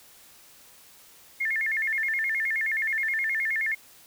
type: tone with vibrato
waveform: sine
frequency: 1953 Hz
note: B6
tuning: 20 cents flat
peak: -24 dBFS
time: 1.4-3.75 s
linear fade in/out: 10 ms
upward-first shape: square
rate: 9.5 Hz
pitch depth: 160 cents each way
effects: white hiss -53 dBFS RMS until 4.06 s